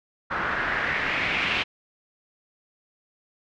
white noise with low-pass filter sweep, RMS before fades -26 dBFS, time 0.3-1.64 s, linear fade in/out 20 ms, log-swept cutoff 1400 to 2700 Hz, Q 2.9, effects low-pass 5000 Hz 12 dB/octave

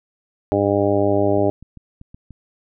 harmonic tone, 100.7 Hz, G2, 47 cents sharp, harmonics 1 / 2 / 3 / 4 / 5 / 6 / 7 / 8, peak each -24 / -28 / -21 / -20 / -27 / -20 / -29 / -27 dBFS, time 0.52-1.5 s, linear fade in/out 0 ms
clicks, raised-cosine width 5 ms, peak -27 dBFS, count 6, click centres 1.38 / 1.626 / 1.773 / 2.014 / 2.145 / 2.307 s
effects none

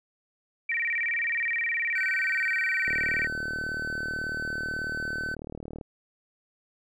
sine tone with vibrato, 2083 Hz, C7, 8 cents flat, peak -25 dBFS, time 0.69-3.27 s, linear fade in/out 5 ms, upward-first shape square, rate 19 Hz, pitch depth 190 cents each way
triangle tone, 1524 Hz, G6, 49 cents flat, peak -28 dBFS, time 1.95-5.35 s, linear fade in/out 10 ms
click train, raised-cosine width 2 ms, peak -25 dBFS, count 113, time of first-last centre 2.88-5.812 s, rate 38.2 Hz
effects none

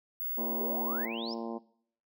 sine tone, 15710 Hz, B9, 10 cents flat, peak -33 dBFS, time 0.2-1.05 s, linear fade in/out 0 ms
harmonic tone, 115 Hz, A#2, 23 cents flat, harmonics 2 / 3 / 4 / 5 / 6 / 7 / 8 / 9, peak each -37 / -41 / -43 / -45 / -47 / -48 / -49 / -50 dBFS, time 0.37-1.59 s, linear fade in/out 20 ms
sine exponential sweep, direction up, 370 to 5470 Hz, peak -38 dBFS, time 0.59-1.34 s, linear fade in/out 5 ms
effects noise-tail reverb RT60 0.6 s tail -19 dB re dry

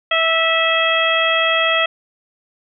harmonic tone with a mistuned harmonic, 652 Hz, E5, 19 cents flat, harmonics 1 / 2 / 3 / 4 / 5, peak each -20 / -20 / -20 / -20 / -20 dBFS, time 0.11-1.86 s, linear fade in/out 5 ms, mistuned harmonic 2, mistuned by +17 cents, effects none

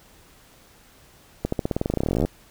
accelerating click train, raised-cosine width 2 ms, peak -9 dBFS, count 25, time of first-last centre 1.45-2.25 s, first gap 74 ms, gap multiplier 0.92, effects pink hiss -53 dBFS RMS until 2.5 s

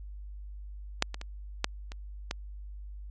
clicks, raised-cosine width 0.2 ms, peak -6 / -20 / -22 / -8 / -25 / -14 dBFS, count 6, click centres 1.024 / 1.144 / 1.214 / 1.644 / 1.919 / 2.311 s, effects added 50 Hz sine -40 dBFS peak until 3.1 s + AAC 32 kbps

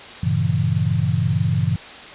sine chord, G diminished seventh, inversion none, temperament equal, 98 / 116.54 / 138.59 / 164.81 Hz, G2 / Bb2 / Db3 / Fb3, 0 / 0 / 0 / 0 cents, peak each -22 dBFS, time 0.23-1.76 s, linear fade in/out 5 ms, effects white hiss -37 dBFS RMS until 2.14 s + resampled to 8000 Hz

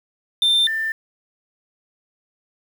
sine tone pair in turn, 3581 / 1784.8 Hz, A7 / A6, +30 / +24 cents, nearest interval octave, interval 1206 cents, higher first, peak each -11 / -20 dBFS, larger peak first, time 0.42-0.67 / 0.67-0.92 s, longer neither, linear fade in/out 2 ms, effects tanh soft clip ceiling -13 dBFS + 7-bit

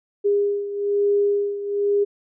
sine beating tone pair, 406 / 407.1 Hz, G#4 / G#4, -39 / -35 cents, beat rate 1.1 Hz, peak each -19 / -24 dBFS, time 0.24-2.05 s, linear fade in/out 20 ms, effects none

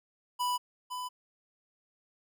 square tone pair in turn, 987.8 / 998.1 Hz, B5 / B5, 0 / +18 cents, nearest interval unison, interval 18 cents, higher second, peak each -29 / -36 dBFS, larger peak first, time 0.39-0.58 / 0.9-1.09 s, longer neither, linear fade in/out 20 ms, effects none

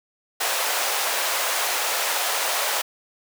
pink high-pass noise, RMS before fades -24 dBFS, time 0.4-2.82 s, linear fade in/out 10 ms, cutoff 570 Hz, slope 24 dB/octave, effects none

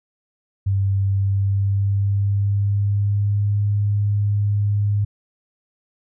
sine tone with pitch glide, 98 to 102.63 Hz, G2 to G#2, 0 to -20 cents, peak -16 dBFS, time 0.66-5.05 s, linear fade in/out 10 ms, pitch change +80 cents, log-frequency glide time 1.09-3.59 s, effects none

